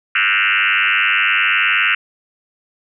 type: tone with frequency modulation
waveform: sine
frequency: 2093 Hz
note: C7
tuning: in tune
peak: -12 dBFS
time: 0.15-1.95 s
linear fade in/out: 5 ms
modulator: 99.6 Hz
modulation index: 7.5
effects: none